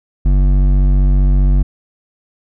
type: tone with hard clipping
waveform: triangle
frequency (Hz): 47.58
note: F#1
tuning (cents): +49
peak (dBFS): -10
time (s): 0.25-1.63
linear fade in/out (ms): 10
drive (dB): 14
effects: none